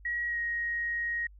sine tone with pitch glide, 1907 to 1880.7 Hz, A#6 to A#6, +39 to +15 cents, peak -29 dBFS, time 0.05-1.27 s, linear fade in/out 5 ms, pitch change -24 cents, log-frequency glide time 0.27-0.38 s, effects added 50 Hz sine -50 dBFS peak until 1.39 s

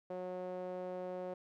sawtooth tone with band-pass filter, 182.3 Hz, F#3, 25 cents flat, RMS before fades -42 dBFS, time 0.1-1.34 s, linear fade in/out 5 ms, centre 540 Hz, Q 2.8, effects none

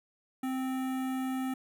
square tone with notch filter, 260.8 Hz, C4, 5 cents flat, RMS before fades -33 dBFS, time 0.43-1.54 s, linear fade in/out 5 ms, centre 4800 Hz, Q 0.69, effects none

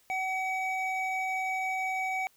triangle tone pair together, 755 / 2271 Hz, F#5 / C#7, +35 / +41 cents, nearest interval octave + perfect fifth, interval 1906 cents, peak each -29 / -30 dBFS, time 0.1-2.27 s, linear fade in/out 0 ms, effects tanh soft clip ceiling -20 dBFS + white hiss -65 dBFS RMS until 2.36 s

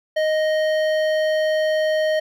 sine tone with hard clipping, 622.3 Hz, D#5, in tune, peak -19 dBFS, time 0.16-2.2 s, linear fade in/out 10 ms, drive 12 dB, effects none

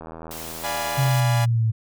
click train, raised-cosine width 1 ms, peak -23 dBFS, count 88, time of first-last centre 0.01-1.08 s, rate 81.3 Hz
white noise, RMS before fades -36 dBFS, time 0.31-1.2 s, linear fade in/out 0 ms
sawtooth chord, D diminished seventh, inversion none, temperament equal, 587.3 / 698.5 / 830.6 / 987.8 Hz, D5 / F5 / Ab5 / Cb6, 0 / 0 / 0 / 0 cents, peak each -27 / -28 / -25 / -28 dBFS, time 0.63-1.46 s, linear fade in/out 20 ms
sine exponential sweep, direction down, 134.4 to 110 Hz, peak -17 dBFS, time 0.97-1.72 s, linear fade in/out 20 ms
effects none

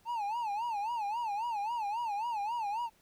triangle tone with vibrato, 880 Hz, A5, in tune, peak -30 dBFS, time 0.05-2.9 s, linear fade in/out 50 ms, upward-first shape sine, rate 3.7 Hz, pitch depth 160 cents each way, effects pink hiss -67 dBFS RMS until 3.01 s

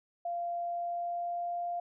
sine tone with pitch glide, 692 to 697.6 Hz, F5 to F5, -16 to -2 cents, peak -32 dBFS, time 0.25-1.8 s, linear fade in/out 5 ms, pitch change +14 cents, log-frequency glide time 0.57-1.66 s, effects none

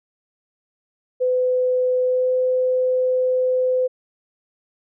sine tone with pitch glide, 505 to 509.1 Hz, B4 to C5, +39 to -47 cents, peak -16 dBFS, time 1.2-3.88 s, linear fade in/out 20 ms, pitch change +14 cents, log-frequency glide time 2.04-2.32 s, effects none

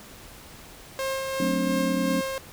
sawtooth tone with tremolo, 534 Hz, C5, 35 cents sharp, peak -22 dBFS, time 0.99-2.38 s, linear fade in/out 0 ms, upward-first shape sine, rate 2.8 Hz, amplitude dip 30%
sine chord, D dominant seventh, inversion first, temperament just, 183.54 / 220.2 / 264.3 / 293.7 Hz, F#3 / A3 / C4 / D4, -14 / +2 / +18 / 0 cents, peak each -28 / -31 / -27 / -31 dBFS, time 1.4-2.21 s, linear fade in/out 2 ms
effects pink hiss -46 dBFS RMS until 2.52 s

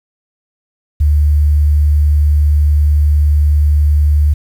sine tone, 74.1 Hz, D2, 16 cents sharp, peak -7 dBFS, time 1-4.34 s, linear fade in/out 10 ms, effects 7-bit

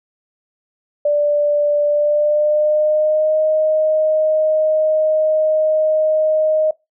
sine tone with pitch glide, 587.3 to 622.2 Hz, D5 to D#5, 0 to 0 cents, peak -12 dBFS, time 1.05-6.71 s, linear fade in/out 5 ms, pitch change +100 cents, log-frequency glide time 1.86-3.38 s, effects noise-tail reverb RT60 0.2 s tail -21 dB re dry

